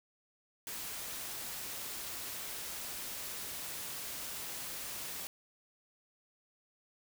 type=noise; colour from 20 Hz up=white; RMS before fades=-42 dBFS; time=0.67-5.27 s; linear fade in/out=0 ms; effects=none